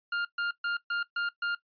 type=tone bursts; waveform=40% pulse; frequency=1405 Hz; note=F6; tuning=10 cents sharp; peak=-27 dBFS; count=6; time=0.12-1.55 s; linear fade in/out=5 ms; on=130 ms; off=130 ms; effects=noise-tail reverb RT60 0.1 s tail -18 dB re dry + resampled to 11025 Hz